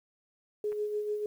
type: tone with tremolo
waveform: sine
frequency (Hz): 419.8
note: G#4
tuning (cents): +19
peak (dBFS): -28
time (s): 0.64-1.26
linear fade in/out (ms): 2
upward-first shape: sine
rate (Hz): 6.8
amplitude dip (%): 45
type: clicks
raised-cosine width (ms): 0.5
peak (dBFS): -37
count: 2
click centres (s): 0.72 / 0.727
effects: 10-bit

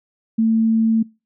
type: tone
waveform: sine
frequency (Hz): 223.9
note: A3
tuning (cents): +30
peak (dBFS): -13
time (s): 0.38-1.03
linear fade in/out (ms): 10
effects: noise-tail reverb RT60 0.3 s tail -25 dB re dry

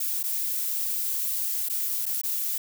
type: noise with dropouts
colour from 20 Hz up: violet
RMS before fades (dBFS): -28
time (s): 0-2.58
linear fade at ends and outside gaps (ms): 5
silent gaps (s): 0.23-0.237 / 1.687-1.697 / 2.057-2.063 / 2.215-2.235
effects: none

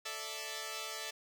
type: chord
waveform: 5% pulse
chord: A suspended fourth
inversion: none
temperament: equal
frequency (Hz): 440 / 587.3 / 659.3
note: A4 / D5 / E5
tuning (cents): 0 / 0 / 0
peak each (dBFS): -33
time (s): 0.05-1.11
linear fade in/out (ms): 10
effects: none

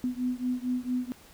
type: beating tone pair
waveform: sine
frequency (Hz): 248.5 / 252.9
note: B3 / B3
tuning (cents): +11 / +41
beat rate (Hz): 4.4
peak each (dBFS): -30 / -31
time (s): 0.04-1.12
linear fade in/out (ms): 0
effects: pink hiss -54 dBFS RMS until 1.33 s

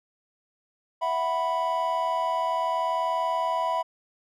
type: chord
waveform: triangle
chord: E suspended second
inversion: none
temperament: equal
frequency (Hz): 659.3 / 740 / 987.8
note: E5 / F#5 / B5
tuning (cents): 0 / 0 / 0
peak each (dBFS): -27 / -30 / -24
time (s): 1.01-3.83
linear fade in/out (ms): 20
effects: none

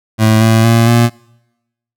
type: tone with pitch steps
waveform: 25% pulse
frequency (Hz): 109.8 / 112.5 / 115.26 / 118.09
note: A2 / A2 / A#2 / A#2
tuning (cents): -3 / +39 / -19 / +23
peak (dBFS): -3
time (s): 0.18-1.1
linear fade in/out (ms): 50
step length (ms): 230
effects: noise-tail reverb RT60 0.9 s tail -25 dB re dry

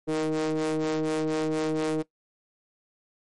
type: ring-modulated tone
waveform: square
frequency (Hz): 77.78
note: D#2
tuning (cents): 0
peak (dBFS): -22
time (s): 0.07-2.03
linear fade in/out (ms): 20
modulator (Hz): 391
effects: noise-tail reverb RT60 0.1 s tail -19 dB re dry + MP3 48 kbps

